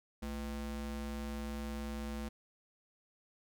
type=ring-modulated tone; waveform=square; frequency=140.6 Hz; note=C#3; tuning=25 cents sharp; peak=-36 dBFS; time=0.22-2.29 s; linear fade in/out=10 ms; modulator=79.3 Hz; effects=none